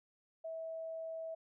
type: tone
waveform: sine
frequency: 650 Hz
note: E5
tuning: 24 cents flat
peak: -40 dBFS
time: 0.44-1.35 s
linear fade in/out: 10 ms
effects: none